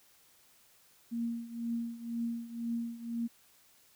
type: tone with tremolo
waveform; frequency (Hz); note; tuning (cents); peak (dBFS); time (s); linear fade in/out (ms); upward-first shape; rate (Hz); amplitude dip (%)
sine; 233.1; A#3; 0; -30; 1.11-3.28; 20; triangle; 2; 85
effects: white hiss -64 dBFS RMS until 3.95 s